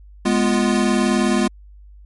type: chord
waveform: square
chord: F diminished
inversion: first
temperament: equal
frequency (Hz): 207.7 / 246.9 / 349.2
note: Ab3 / Cb4 / F4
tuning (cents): 0 / 0 / 0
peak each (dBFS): -19 / -20 / -22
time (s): 0.25-1.48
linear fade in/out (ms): 10
effects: added 50 Hz sine -40 dBFS peak until 2.05 s + MP3 48 kbps